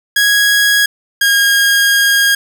sawtooth tone pair in turn, 1656 / 1628.5 Hz, G#6 / G#6, -5 / -34 cents, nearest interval unison, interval 29 cents, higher first, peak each -5 dBFS, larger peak neither, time 0.16-0.86 / 1.21-2.35 s, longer second, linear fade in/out 5 ms, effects none

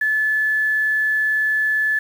sine tone, 1731 Hz, A6, 29 cents flat, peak -16 dBFS, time 0.01-1.99 s, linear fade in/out 5 ms, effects 7-bit

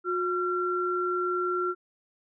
sine tone pair together, 360.8 / 1364.7 Hz, F#4 / F6, -44 / -40 cents, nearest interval octave + major seventh, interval 2304 cents, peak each -28 dBFS, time 0.04-1.75 s, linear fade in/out 50 ms, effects none

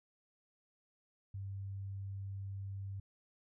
sine tone, 98 Hz, G2, in tune, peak -40 dBFS, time 1.34-3 s, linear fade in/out 5 ms, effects none

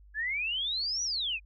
sine exponential two-way sweep, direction up then down, 1661.2 to 5960 to 2404 Hz, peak -29 dBFS, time 0.14-1.4 s, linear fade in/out 50 ms, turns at 1.03 s, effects added 50 Hz sine -52 dBFS peak until 1.45 s

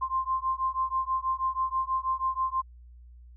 sine beating tone pair, 1046.5 / 1052.7 Hz, C6 / C6, 0 / +10 cents, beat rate 6.2 Hz, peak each -29 dBFS, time 0.01-2.62 s, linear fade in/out 20 ms, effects added 60 Hz sine -47 dBFS peak until 3.36 s

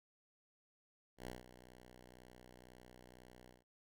5% pulse tone with ADSR envelope, 62 Hz, B1, 7 cents sharp, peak -33 dBFS, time 1.17-3.64 s, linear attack 98 ms, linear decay 160 ms, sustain -14 dB, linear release 160 ms, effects none

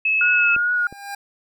sine tone, 2591 Hz, E7, 30 cents flat, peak -16 dBFS, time 0.05-0.56 s, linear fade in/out 5 ms
sine tone with vibrato, 1435 Hz, F6, 47 cents sharp, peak -17 dBFS, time 0.21-0.87 s, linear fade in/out 2 ms, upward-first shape triangle, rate 2.4 Hz, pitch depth 38 cents each way
25% pulse tone with exponential growth, 803 Hz, G5, 41 cents sharp, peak -23 dBFS, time 0.55-1.15 s, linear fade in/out 5 ms, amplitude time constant 130 ms
clicks, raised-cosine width 2 ms, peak -24 dBFS, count 2, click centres 0.564 / 0.926 s
effects none

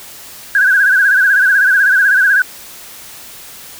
sine tone with vibrato, 1567 Hz, G6, 1 cent flat, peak -7 dBFS, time 0.55-2.42 s, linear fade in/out 2 ms, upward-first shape sine, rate 16 Hz, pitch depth 97 cents each way, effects white hiss -34 dBFS RMS until 3.79 s

